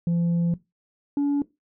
sine tone pair in turn, 170.7 / 285.4 Hz, F3 / D4, -39 / -49 cents, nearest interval major sixth, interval 890 cents, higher second, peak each -17 dBFS, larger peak neither, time 0.07-0.54 / 1.17-1.42 s, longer first, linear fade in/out 2 ms, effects noise-tail reverb RT60 0.2 s tail -19 dB re dry + tanh soft clip ceiling -19 dBFS

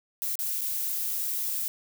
violet noise with dropouts, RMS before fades -30 dBFS, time 0.22-1.68 s, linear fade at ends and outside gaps 0 ms, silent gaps 0.355-0.39 / 0.609-0.615 s, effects none

